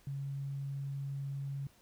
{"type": "tone", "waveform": "sine", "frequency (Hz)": 138.59, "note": "C#3", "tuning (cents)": 0, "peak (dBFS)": -36, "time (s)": [0.07, 1.67], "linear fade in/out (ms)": 2, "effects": ["pink hiss -65 dBFS RMS until 1.81 s"]}